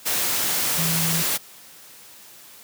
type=tone in noise; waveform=sine; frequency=164.5 Hz; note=E3; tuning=3 cents flat; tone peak=-24 dBFS; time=0.77-1.23 s; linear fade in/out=20 ms; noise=white; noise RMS=-23 dBFS; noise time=0.05-1.38 s; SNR=-4 dB; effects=white hiss -46 dBFS RMS until 2.63 s + high-pass 100 Hz 12 dB/octave